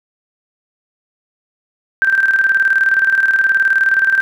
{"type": "tone with tremolo", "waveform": "sine", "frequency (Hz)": 1568, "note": "G6", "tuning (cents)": 0, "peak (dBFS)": -8, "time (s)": [2.02, 4.21], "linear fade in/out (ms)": 0, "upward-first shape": "square", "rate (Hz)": 19, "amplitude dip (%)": 55, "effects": []}